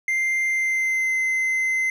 triangle tone with pitch glide, 2093 to 2062 Hz, C7 to C7, 0 to -26 cents, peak -18 dBFS, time 0.08-1.9 s, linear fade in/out 2 ms, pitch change -26 cents, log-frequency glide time 0.45-1.18 s, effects none

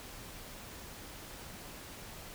silence, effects pink hiss -48 dBFS RMS until 2.34 s

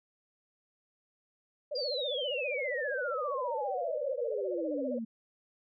sine tone with vibrato, 541 Hz, C#5, 42 cents flat, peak -33 dBFS, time 1.71-4.99 s, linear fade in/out 10 ms, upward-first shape sine, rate 15 Hz, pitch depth 190 cents each way
sine exponential sweep, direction down, 4877 to 220 Hz, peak -34 dBFS, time 1.75-5.05 s, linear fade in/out 10 ms
effects none

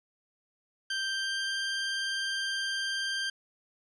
20% pulse tone with pitch glide, 1568 to 1579.8 Hz, G6 to G6, 0 to +13 cents, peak -25 dBFS, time 0.9-3.3 s, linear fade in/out 5 ms, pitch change +13 cents, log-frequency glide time 1-1.56 s, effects resampled to 22050 Hz

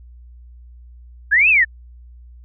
sine linear two-way sweep, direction up then down, 1568 to 2711 to 1730 Hz, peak -10 dBFS, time 1.31-1.65 s, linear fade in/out 20 ms, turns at 1.49 s, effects added 60 Hz sine -39 dBFS peak until 2.44 s

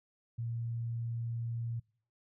sine tone, 116.54 Hz, A#2, in tune, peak -34 dBFS, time 0.38-1.8 s, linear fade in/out 10 ms, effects noise-tail reverb RT60 0.5 s tail -25 dB re dry

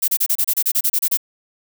violet noise bursts, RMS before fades -17 dBFS, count 13, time 0.02-1.173 s, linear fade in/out 10 ms, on 61 ms, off 30 ms, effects none

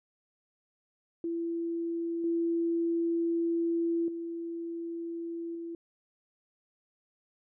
sine tone with level steps, 335.9 Hz, E4, 33 cents sharp, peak -30 / -26 / -34 / -36 dBFS, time 1.24-5.75 s, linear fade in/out 2 ms, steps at 2.24 / 4.08 / 5.55 s, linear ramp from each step 2 ms, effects none

